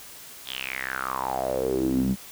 sawtooth tone with band-pass filter sweep, 65.41 Hz, C2, in tune, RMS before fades -27 dBFS, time 0.45-2.16 s, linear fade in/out 50 ms, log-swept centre 3600 to 190 Hz, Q 7.2, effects white hiss -44 dBFS RMS until 2.31 s

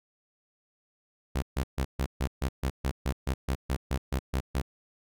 sawtooth tone bursts, 66.4 Hz, C2, 26 cents sharp, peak -22 dBFS, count 16, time 1.35-4.618 s, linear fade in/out 10 ms, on 73 ms, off 140 ms, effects none

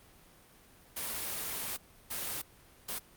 white noise bursts at uneven times, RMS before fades -37 dBFS, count 3, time 0.96-1.77 / 2.1-2.42 / 2.88-2.99 s, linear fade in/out 10 ms, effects pink hiss -59 dBFS RMS until 3.16 s + Opus 32 kbps

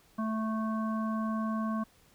harmonic tone, 220 Hz, A3, in tune, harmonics 1 / 3 / 5 / 7, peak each -30 / -41 / -37 / -48 dBFS, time 0.18-1.84 s, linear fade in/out 10 ms, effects pink hiss -63 dBFS RMS until 2.14 s

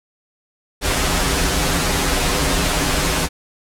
pink noise with comb filter, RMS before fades -18 dBFS, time 0.81-3.29 s, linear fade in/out 50 ms, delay 9 ms, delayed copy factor -0.9, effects low-pass 11000 Hz 12 dB/octave

